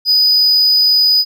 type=tone; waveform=triangle; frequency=4971 Hz; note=D#8; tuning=2 cents flat; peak=-7 dBFS; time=0.05-1.25 s; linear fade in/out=50 ms; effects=none